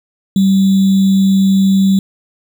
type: tone with sample-and-hold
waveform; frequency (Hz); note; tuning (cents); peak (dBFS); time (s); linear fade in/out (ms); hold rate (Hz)
sine; 193.5; G3; -22; -7; 0.36-1.99; 2; 3675
effects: none